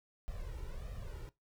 brown noise with flanger, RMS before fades -43 dBFS, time 0.28-1.29 s, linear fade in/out 0 ms, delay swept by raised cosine 1.6 to 2.18 ms, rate 1.6 Hz, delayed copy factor +0.9, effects noise-tail reverb RT60 0.2 s tail -20 dB re dry

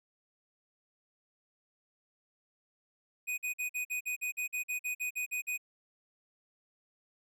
square tone bursts, 2489 Hz, D#7, in tune, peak -33 dBFS, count 15, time 3.27-5.578 s, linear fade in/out 20 ms, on 110 ms, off 47 ms, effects none

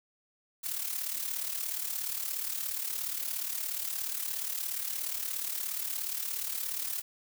blue noise with amplitude modulation, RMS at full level -32 dBFS, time 0.63-7.02 s, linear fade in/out 20 ms, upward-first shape sine, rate 37 Hz, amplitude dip 65%, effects none

